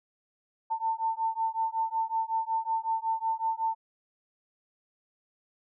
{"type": "beating tone pair", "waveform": "sine", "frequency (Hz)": [894, 899.4], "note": ["A5", "A5"], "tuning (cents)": [27, 38], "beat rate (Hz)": 5.4, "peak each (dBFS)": -30, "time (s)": [0.7, 3.75], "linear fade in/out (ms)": 20, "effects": []}